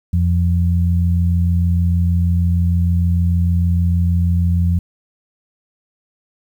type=tone pair together; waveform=sine; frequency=86.5 / 173 Hz; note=F2 / F3; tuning=-16 / -16 cents; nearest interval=octave; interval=1200 cents; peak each=-13 / -19 dBFS; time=0.13-4.79 s; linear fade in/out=5 ms; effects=8-bit